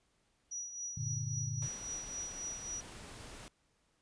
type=tone with tremolo; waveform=sine; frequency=5830 Hz; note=F#8; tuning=26 cents flat; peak=-37 dBFS; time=0.51-2.81 s; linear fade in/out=10 ms; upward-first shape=triangle; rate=3.7 Hz; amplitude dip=65%
type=chord; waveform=sine; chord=G minor; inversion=none; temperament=just; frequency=98 / 117.6 / 147 Hz; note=G2 / Bb2 / D3; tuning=0 / +16 / +2 cents; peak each=-44 / -38 / -40 dBFS; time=0.97-1.68 s; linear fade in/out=5 ms
type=noise; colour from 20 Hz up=pink; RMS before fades=-50 dBFS; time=1.62-3.48 s; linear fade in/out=0 ms
effects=pink hiss -75 dBFS RMS until 4.01 s + resampled to 22050 Hz